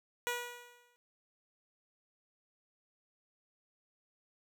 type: tone with exponential decay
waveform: 10% pulse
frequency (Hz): 484.1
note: B4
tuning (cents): -35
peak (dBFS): -23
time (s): 0.27-0.96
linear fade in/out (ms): 0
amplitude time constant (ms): 150
effects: none